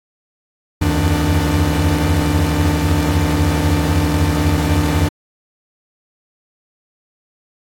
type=tone cluster; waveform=45% pulse; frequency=74.4 / 86.7 / 90.5 / 157.5 / 294.8 Hz; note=D2 / F2 / F#2 / D#3 / D4; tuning=+23 / -12 / -38 / +21 / +7 cents; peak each=-20 dBFS; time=0.81-5.09 s; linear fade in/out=10 ms; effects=AAC 64 kbps